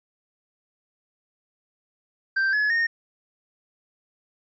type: tone with pitch steps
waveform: triangle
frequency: 1568 / 1700.1 / 1843.3 Hz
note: G6 / G#6 / A#6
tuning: 0 / +40 / -20 cents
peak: -18 dBFS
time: 2.36-2.87 s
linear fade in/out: 10 ms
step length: 170 ms
effects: resampled to 16000 Hz